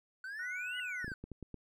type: exponential two-way sweep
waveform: triangle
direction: up then down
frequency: 1486 to 2960 to 1486 Hz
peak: -39 dBFS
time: 0.24-1.14 s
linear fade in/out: 2 ms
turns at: 0.78 s
type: tone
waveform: sine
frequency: 1479 Hz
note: F#6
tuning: 1 cent flat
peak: -39 dBFS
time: 0.39-1.05 s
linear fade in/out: 5 ms
type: tone with exponential growth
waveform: sine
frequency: 2000 Hz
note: B6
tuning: 21 cents sharp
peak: -37 dBFS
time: 0.7-0.8 s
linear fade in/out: 2 ms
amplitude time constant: 20 ms
type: clicks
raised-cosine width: 3 ms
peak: -31 dBFS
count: 7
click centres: 1.045 / 1.08 / 1.118 / 1.24 / 1.317 / 1.427 / 1.543 s
effects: none